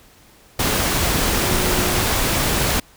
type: tone in noise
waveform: sine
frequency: 362.1 Hz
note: F#4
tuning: 37 cents flat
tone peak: -27 dBFS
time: 1.4-2.05 s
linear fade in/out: 5 ms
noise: pink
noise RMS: -19 dBFS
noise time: 0.59-2.8 s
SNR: -11 dB
effects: pink hiss -50 dBFS RMS until 2.96 s